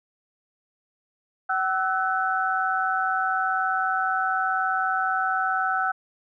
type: tone cluster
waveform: sine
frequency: 760 / 1316 / 1495 Hz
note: F#5 / E6 / F#6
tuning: +46 / -3 / +17 cents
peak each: -26 dBFS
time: 1.49-5.92 s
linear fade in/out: 10 ms
effects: none